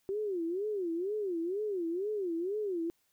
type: tone with vibrato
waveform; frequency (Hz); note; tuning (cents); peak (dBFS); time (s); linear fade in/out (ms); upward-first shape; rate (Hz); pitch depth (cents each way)
sine; 375.8; F#4; +27; -31; 0.09-2.9; 0; sine; 2.1; 230
effects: white hiss -74 dBFS RMS until 3.12 s